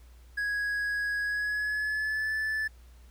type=tone with pitch glide; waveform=triangle; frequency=1661.2 to 1745.8 Hz; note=G#6 to A6; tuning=0 to -14 cents; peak=-26 dBFS; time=0.37-2.68 s; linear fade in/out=10 ms; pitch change=+86 cents; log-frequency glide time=1.22-2.33 s; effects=added 60 Hz sine -50 dBFS peak until 3.1 s + pink hiss -63 dBFS RMS until 3.1 s